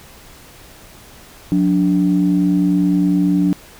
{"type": "tone pair together", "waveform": "sine", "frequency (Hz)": [181, 290.8], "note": ["F#3", "D4"], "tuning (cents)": [-38, -17], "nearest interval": "minor sixth", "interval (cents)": 821, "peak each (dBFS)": -14, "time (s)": [1.52, 3.53], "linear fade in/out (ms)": 0, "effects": ["tanh soft clip ceiling -5 dBFS", "pink hiss -42 dBFS RMS until 3.79 s"]}